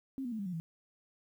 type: tone with pitch steps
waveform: sine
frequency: 267.7 / 242.7 / 220 / 199.39 / 180.74 / 163.84 Hz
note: C4 / B3 / A3 / G3 / F#3 / E3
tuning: +40 / -30 / 0 / +30 / -40 / -10 cents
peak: -35 dBFS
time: 0.18-0.6 s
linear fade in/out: 0 ms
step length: 70 ms
effects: 11-bit

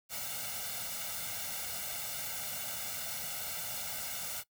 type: noise with comb filter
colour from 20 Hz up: white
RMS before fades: -39 dBFS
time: 0.09-4.44 s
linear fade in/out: 50 ms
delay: 1.4 ms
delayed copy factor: +0.9
effects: noise-tail reverb RT60 0.1 s tail -20 dB re dry + high-pass 60 Hz 12 dB/octave

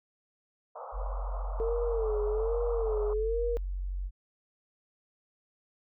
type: band-pass noise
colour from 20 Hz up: pink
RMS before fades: -43 dBFS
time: 0.75-3.14 s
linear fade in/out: 10 ms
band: 480 to 1300 Hz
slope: 96 dB/octave
type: tone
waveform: sine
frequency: 46.25 Hz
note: F#1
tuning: in tune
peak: -31 dBFS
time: 0.92-4.11 s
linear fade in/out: 50 ms
type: tone with vibrato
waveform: sine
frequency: 446.2 Hz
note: A4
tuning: 24 cents sharp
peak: -28 dBFS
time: 1.6-3.57 s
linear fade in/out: 0 ms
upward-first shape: sine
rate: 1.2 Hz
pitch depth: 110 cents each way
effects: none

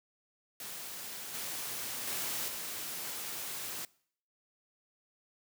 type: noise with level steps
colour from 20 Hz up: white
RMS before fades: -43 / -39 / -36 / -40 dBFS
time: 0.6-3.85 s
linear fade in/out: 2 ms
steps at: 1.34 / 2.07 / 2.48 s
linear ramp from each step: 2 ms
effects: noise-tail reverb RT60 0.6 s tail -23 dB re dry + high-pass 100 Hz 12 dB/octave

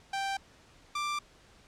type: tone pair in turn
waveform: sawtooth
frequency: 784 / 1179.8 Hz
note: G5 / D6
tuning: 0 / +8 cents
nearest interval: perfect fifth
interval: 708 cents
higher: second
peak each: -27 dBFS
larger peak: neither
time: 0.13-0.37 / 0.95-1.19 s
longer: neither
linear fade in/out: 5 ms
effects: pink hiss -59 dBFS RMS until 1.67 s + low-pass 7000 Hz 12 dB/octave

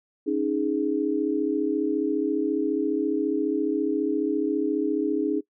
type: chord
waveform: sine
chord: C# suspended second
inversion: none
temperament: just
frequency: 277.2 / 311.8 / 415.8 Hz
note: C#4 / D#4 / G#4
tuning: 0 / +4 / +2 cents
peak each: -27 / -25 / -27 dBFS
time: 0.26-5.41 s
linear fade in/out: 20 ms
effects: noise-tail reverb RT60 0.1 s tail -20 dB re dry

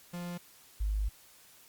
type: tone pair in turn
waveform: 45% pulse / sine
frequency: 175 / 51.61 Hz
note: F3 / G#1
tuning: +4 / -10 cents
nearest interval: octave + major sixth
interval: 2114 cents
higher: first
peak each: -37 / -28 dBFS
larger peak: second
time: 0.13-0.38 / 0.8-1.09 s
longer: second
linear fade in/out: 10 ms
effects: white hiss -58 dBFS RMS until 1.68 s + Opus 48 kbps

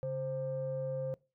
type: tone pair together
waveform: sine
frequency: 139.05 / 525 Hz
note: C#3 / C5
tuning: +6 / +6 cents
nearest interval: octave + major seventh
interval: 2300 cents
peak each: -37 / -34 dBFS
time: 0.03-1.14 s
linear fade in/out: 0 ms
effects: noise-tail reverb RT60 0.3 s tail -23 dB re dry + tanh soft clip ceiling -28 dBFS

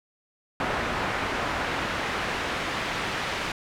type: noise with band-pass filter sweep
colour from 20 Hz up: brown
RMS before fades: -29 dBFS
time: 0.6-3.52 s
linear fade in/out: 2 ms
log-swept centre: 1500 to 2500 Hz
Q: 0.8
effects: none

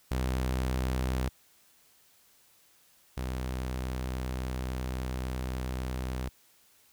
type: tone pair in turn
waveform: sawtooth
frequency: 63.9 / 63.62 Hz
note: C2 / C2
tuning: -40 / -48 cents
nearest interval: unison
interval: 8 cents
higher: first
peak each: -24 / -28 dBFS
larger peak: first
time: 0.11-1.29 / 3.17-6.29 s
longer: second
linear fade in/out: 5 ms
effects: white hiss -63 dBFS RMS until 6.92 s

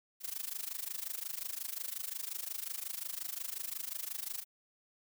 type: noise with amplitude modulation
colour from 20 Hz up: blue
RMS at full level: -37 dBFS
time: 0.2-4.45 s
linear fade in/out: 50 ms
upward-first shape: sine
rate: 25.6 Hz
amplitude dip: 90%
effects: none

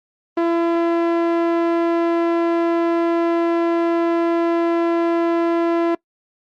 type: tone with low-pass filter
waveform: sawtooth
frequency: 337.4 Hz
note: E4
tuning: 40 cents sharp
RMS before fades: -18 dBFS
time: 0.37-5.95 s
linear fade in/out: 5 ms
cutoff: 1600 Hz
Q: 0.51
effects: noise-tail reverb RT60 0.1 s tail -23 dB re dry + Opus 32 kbps

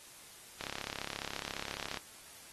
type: click train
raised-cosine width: 0.2 ms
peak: -20 dBFS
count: 48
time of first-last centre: 0.61-1.972 s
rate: 34.5 Hz
effects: white hiss -54 dBFS RMS until 2.52 s + AAC 32 kbps

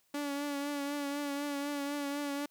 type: tone with vibrato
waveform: sawtooth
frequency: 285.8 Hz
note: D4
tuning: 47 cents flat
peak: -30 dBFS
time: 0.14-2.46 s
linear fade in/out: 5 ms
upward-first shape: triangle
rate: 4 Hz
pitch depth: 39 cents each way
effects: white hiss -72 dBFS RMS until 2.5 s

